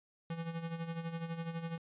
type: tone with tremolo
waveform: square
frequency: 165.9 Hz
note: E3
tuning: 11 cents sharp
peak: -36 dBFS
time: 0.3-1.78 s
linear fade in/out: 2 ms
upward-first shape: sine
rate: 12 Hz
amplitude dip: 65%
effects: resampled to 8000 Hz